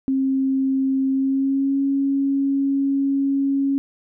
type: tone with pitch glide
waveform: sine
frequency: 267.2 to 275.5 Hz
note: C4 to C#4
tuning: +36 to -11 cents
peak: -17 dBFS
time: 0.08-3.78 s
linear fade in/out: 0 ms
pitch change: +53 cents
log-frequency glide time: 1.11-1.81 s
effects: none